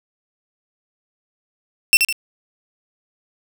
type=tone with echo; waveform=sawtooth; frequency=2696 Hz; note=E7; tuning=38 cents sharp; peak=-4 dBFS; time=1.93-1.97 s; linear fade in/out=0 ms; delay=78 ms; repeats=2; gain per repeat=-6 dB; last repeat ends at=2.126 s; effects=none